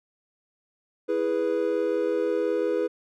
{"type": "chord", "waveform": "triangle", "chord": "E major", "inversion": "none", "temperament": "equal", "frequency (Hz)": [329.6, 415.3, 493.9], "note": ["E4", "G#4", "B4"], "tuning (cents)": [0, 0, 0], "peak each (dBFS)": [-27, -25, -24], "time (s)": [1.08, 2.88], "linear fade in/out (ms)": 20, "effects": []}